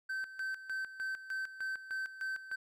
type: tone with tremolo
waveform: triangle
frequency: 1545 Hz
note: G6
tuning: 26 cents flat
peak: -33 dBFS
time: 0.09-2.56 s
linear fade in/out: 10 ms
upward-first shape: square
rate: 3.3 Hz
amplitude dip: 75%
effects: none